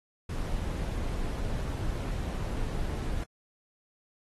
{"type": "noise", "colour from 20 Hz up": "brown", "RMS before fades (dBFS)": -32, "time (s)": [0.29, 3.24], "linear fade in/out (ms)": 5, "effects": ["AAC 32 kbps"]}